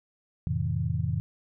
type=chord; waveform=sine; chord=F major seventh; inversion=none; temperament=equal with one note detuned; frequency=87.31 / 110 / 130.81 / 160.68 Hz; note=F2 / A2 / C3 / E3; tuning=0 / 0 / 0 / -44 cents; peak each=-31 dBFS; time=0.47-1.2 s; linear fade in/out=0 ms; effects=none